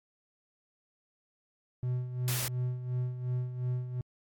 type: tone with tremolo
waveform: triangle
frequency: 125 Hz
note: B2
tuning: 21 cents sharp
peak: -26 dBFS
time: 1.83-4.01 s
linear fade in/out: 0 ms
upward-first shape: sine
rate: 2.8 Hz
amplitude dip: 65%
type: noise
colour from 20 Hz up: white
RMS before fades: -34 dBFS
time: 2.28-2.48 s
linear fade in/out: 0 ms
effects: AAC 64 kbps

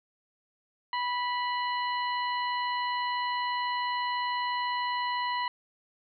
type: harmonic tone with a mistuned harmonic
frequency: 983 Hz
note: B5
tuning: 8 cents flat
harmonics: 1 / 2 / 3 / 4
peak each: -29 / -35 / -39 / -41 dBFS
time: 0.93-5.48 s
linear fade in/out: 2 ms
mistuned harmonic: 4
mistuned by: +68 cents
effects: none

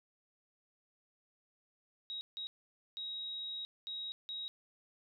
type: tone bursts at uneven times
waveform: sine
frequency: 3806 Hz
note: A#7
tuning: 35 cents sharp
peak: -39 dBFS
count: 5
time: 2.1-2.21 / 2.37-2.47 / 2.97-3.65 / 3.87-4.12 / 4.29-4.48 s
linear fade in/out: 0 ms
effects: none

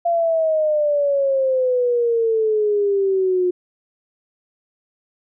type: exponential sweep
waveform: sine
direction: down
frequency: 690 to 357.3 Hz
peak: -15 dBFS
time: 0.05-3.51 s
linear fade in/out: 10 ms
effects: none

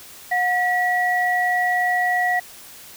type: tone pair together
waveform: sine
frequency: 724 / 1932.8 Hz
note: F#5 / B6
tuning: -38 / -38 cents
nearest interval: octave + perfect fourth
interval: 1700 cents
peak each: -20 dBFS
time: 0.31-2.4 s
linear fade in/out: 10 ms
effects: white hiss -42 dBFS RMS until 2.96 s

